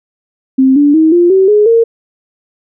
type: tone with pitch steps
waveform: sine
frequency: 263.9 / 289.5 / 317.5 / 348.2 / 381.9 / 418.9 / 459.5 Hz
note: C4 / D4 / D#4 / F4 / G4 / G#4 / A#4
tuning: +15 / -25 / +35 / -5 / -45 / +15 / -25 cents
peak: -4 dBFS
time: 0.58-1.84 s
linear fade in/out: 10 ms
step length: 180 ms
effects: none